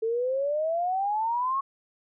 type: exponential sweep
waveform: sine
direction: up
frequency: 440 to 1108.7 Hz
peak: -24 dBFS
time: 0.02-1.61 s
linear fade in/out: 10 ms
effects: none